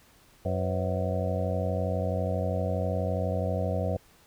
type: harmonic tone with a mistuned harmonic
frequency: 92.3 Hz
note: F#2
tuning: 4 cents flat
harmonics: 1 / 2 / 3 / 4 / 5 / 6 / 7 / 8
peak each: -29 / -34 / -40 / -44 / -34 / -35 / -34 / -40 dBFS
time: 0.45-3.97 s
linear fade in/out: 5 ms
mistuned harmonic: 5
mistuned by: +120 cents
effects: pink hiss -59 dBFS RMS until 4.26 s